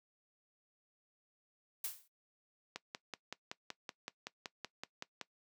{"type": "noise with exponential decay", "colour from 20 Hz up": "blue", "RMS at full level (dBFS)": -36, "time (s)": [1.84, 2.08], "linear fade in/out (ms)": 5, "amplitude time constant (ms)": 51}
{"type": "click train", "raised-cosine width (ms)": 0.2, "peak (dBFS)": -24, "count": 14, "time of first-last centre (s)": [2.76, 5.213], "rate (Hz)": 5.3}
{"effects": ["noise-tail reverb RT60 0.1 s tail -19 dB re dry", "high-pass 200 Hz 12 dB/octave"]}